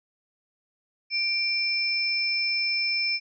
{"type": "tone pair together", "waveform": "sine", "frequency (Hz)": [2359, 5267], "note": ["D7", "E8"], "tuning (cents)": [7, -2], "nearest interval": "octave + major second", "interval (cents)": 1391, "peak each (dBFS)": -26, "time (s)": [1.1, 3.2], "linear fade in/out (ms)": 50, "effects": []}